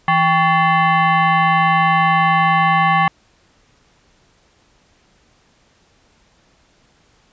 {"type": "tone with frequency modulation", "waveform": "sine", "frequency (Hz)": 164.81, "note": "E3", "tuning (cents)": 0, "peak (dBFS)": -11, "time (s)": [0.08, 3.08], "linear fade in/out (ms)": 2, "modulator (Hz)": 955, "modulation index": 1.8, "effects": ["pink hiss -56 dBFS RMS until 7.32 s", "resampled to 16000 Hz"]}